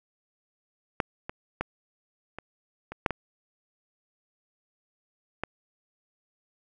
clicks, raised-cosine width 0.5 ms, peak -9 / -19 / -13 / -22 / -22 / -7 / -14 / -14 dBFS, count 8, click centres 1.002 / 1.295 / 1.61 / 2.386 / 2.92 / 3.062 / 3.107 / 5.436 s, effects none

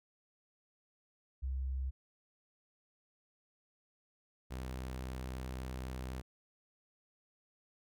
sine / sawtooth tone pair in turn, 65.8 / 63.96 Hz, C2 / C2, +10 / -39 cents, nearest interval unison, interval 49 cents, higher first, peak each -34 / -36 dBFS, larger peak first, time 1.42-1.91 / 4.5-6.22 s, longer second, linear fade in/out 20 ms, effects none

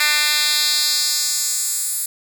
10% pulse tone with high-pass filter sweep, 298.8 Hz, D4, 30 cents sharp, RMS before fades -19 dBFS, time 0-2.06 s, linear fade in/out 5 ms, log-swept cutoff 2400 to 10000 Hz, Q 1.8, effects none

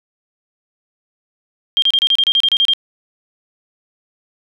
sine tone bursts, 3200 Hz, G7, 35 cents sharp, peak -10 dBFS, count 12, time 1.77-2.735 s, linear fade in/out 0 ms, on 52 ms, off 31 ms, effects none

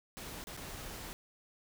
pink noise with dropouts, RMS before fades -45 dBFS, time 0.17-1.13 s, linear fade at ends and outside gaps 0 ms, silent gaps 0.44-0.471 / 0.567-0.574 s, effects none

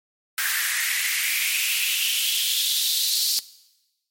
white noise with high-pass filter sweep, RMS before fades -23 dBFS, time 0.38-3.39 s, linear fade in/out 0 ms, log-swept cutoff 1600 to 4500 Hz, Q 4.5, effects noise-tail reverb RT60 1.0 s tail -19 dB re dry + MP3 64 kbps

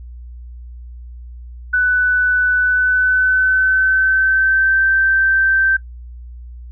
sine tone with pitch glide, 1493 to 1558.2 Hz, F#6 to G6, +15 to -11 cents, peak -11 dBFS, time 1.73-5.77 s, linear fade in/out 10 ms, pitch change +74 cents, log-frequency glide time 2.59-4.84 s, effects noise-tail reverb RT60 0.1 s tail -19 dB re dry + added 60 Hz sine -31 dBFS peak until 6.71 s

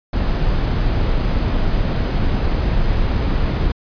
brown noise, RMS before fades -17 dBFS, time 0.13-3.72 s, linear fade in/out 5 ms, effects resampled to 11025 Hz

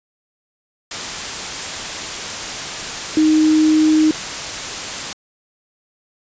sine tone in noise, 311.1 Hz, D#4, in tune, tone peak -10 dBFS, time 3.17-4.11 s, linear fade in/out 2 ms, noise white, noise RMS -25 dBFS, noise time 0.91-5.13 s, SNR +12 dB, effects resampled to 16000 Hz

